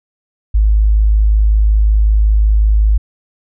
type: tone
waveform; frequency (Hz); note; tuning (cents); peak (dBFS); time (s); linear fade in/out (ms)
sine; 52.7; G#1; +26; -7; 0.54-2.98; 10
effects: none